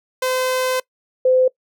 sawtooth / sine tone pair in turn, 513 / 513 Hz, C5 / C5, -34 / -34 cents, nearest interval unison, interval 0 cents, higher neither, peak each -14 / -11 dBFS, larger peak second, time 0.22-0.8 / 1.25-1.48 s, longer first, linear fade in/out 5 ms, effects noise-tail reverb RT60 0.1 s tail -23 dB re dry

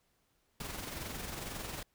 pink noise with amplitude modulation, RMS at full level -40 dBFS, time 0.6-1.83 s, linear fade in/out 5 ms, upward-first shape sine, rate 22.1 Hz, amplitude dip 45%, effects pink hiss -75 dBFS RMS until 1.94 s

